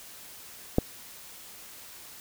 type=clicks; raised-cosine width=2 ms; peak=-7 / -21 dBFS; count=2; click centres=0.784 / 0.788 s; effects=white hiss -47 dBFS RMS until 2.2 s